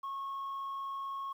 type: tone with frequency modulation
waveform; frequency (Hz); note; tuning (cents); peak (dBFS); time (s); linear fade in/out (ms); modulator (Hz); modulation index
sine; 1094; C#6; -23; -34; 0.03-1.33; 10; 35.6; 0.26
effects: tanh soft clip ceiling -35 dBFS + 11-bit